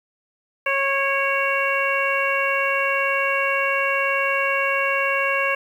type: harmonic tone with a mistuned harmonic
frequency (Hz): 549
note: C#5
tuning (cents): -17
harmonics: 1 / 2 / 3 / 4 / 5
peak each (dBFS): -25 / -25 / -25 / -25 / -25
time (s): 0.66-5.55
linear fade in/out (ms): 5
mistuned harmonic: 4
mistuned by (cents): +34
effects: 8-bit